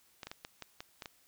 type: clicks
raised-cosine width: 0.2 ms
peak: -25 dBFS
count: 8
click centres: 0.232 / 0.27 / 0.315 / 0.449 / 0.623 / 0.805 / 1.022 / 1.058 s
effects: white hiss -67 dBFS RMS until 1.27 s